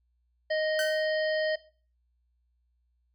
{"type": "harmonic tone", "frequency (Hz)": 622.3, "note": "D#5", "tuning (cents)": 0, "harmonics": [1, 3, 5, 7, 8], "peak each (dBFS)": [-26, -33, -41, -43, -43], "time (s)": [0.5, 1.56], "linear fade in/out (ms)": 10}
{"type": "tone with exponential decay", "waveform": "sawtooth", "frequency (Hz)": 1529, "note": "G6", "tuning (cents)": -44, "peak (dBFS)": -24, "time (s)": [0.79, 1.14], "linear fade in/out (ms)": 1, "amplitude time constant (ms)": 74}
{"effects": ["noise-tail reverb RT60 0.4 s tail -18 dB re dry", "added 60 Hz sine -69 dBFS peak until 3.14 s"]}